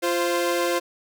sawtooth tone pair together, 346.4 / 523.3 Hz, F4 / C5, -14 / 0 cents, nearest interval perfect fifth, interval 714 cents, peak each -20 dBFS, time 0.02-0.8 s, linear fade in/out 20 ms, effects none

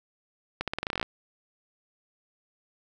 accelerating click train, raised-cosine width 0.3 ms, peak -13 dBFS, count 13, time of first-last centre 0.61-1.028 s, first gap 67 ms, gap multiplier 0.87, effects none

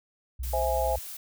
sine tone, 62.9 Hz, B1, 32 cents sharp, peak -30 dBFS, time 0.39-0.99 s, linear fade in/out 10 ms
blue noise, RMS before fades -40 dBFS, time 0.43-1.17 s, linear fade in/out 5 ms
sine chord, C augmented, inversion none, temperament equal, 523.3 / 659.3 / 830.6 Hz, C5 / E5 / G#5, 0 / 0 / 0 cents, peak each -29 dBFS, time 0.53-0.96 s, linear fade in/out 5 ms
effects none

